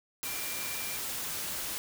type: tone in noise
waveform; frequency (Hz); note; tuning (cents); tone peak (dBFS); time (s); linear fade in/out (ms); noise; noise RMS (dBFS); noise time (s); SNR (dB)
sine; 2367; D7; +13; -43; 0.25-0.97; 0; white; -36; 0.23-1.78; -10
effects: none